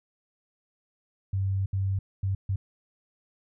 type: tone bursts at uneven times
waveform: sine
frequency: 96.8 Hz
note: G2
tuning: 21 cents flat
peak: -24 dBFS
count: 4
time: 1.33-1.66 / 1.73-1.99 / 2.23-2.35 / 2.49-2.56 s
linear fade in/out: 5 ms
effects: none